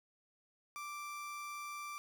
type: tone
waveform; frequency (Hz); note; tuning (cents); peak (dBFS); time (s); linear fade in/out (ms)
30% pulse; 1174.7; D6; 0; -40; 0.76-1.98; 0
effects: none